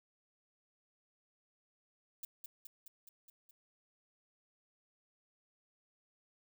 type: noise with echo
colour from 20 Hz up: violet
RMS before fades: -44 dBFS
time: 2.23-2.25 s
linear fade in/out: 2 ms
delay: 210 ms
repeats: 6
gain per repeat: -3 dB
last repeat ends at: 3.51 s
effects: none